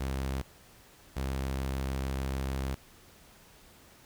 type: tone pair in turn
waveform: sawtooth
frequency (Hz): 66.7 / 66.7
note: C2 / C2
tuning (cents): +34 / +34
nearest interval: unison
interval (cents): 0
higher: neither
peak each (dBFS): -27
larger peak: neither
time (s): 0-0.42 / 1.16-2.75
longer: second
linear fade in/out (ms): 10
effects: pink hiss -57 dBFS RMS until 4.05 s